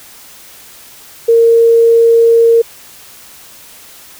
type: tone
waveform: sine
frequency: 461.3 Hz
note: A#4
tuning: 18 cents flat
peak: -4 dBFS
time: 1.28-2.62 s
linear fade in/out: 10 ms
effects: white hiss -37 dBFS RMS until 4.19 s